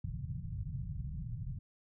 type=low-pass noise; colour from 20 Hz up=white; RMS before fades=-40 dBFS; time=0.04-1.59 s; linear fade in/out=5 ms; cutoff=160 Hz; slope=48 dB/octave; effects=none